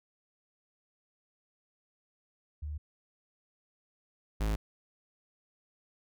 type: tone pair in turn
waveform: sine / 45% pulse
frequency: 74.9 / 52.96 Hz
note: D2 / G#1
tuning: +35 / +35 cents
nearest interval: tritone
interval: 600 cents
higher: first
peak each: -35 / -28 dBFS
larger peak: second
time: 2.62-2.78 / 4.4-4.56 s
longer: neither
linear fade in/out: 10 ms
effects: none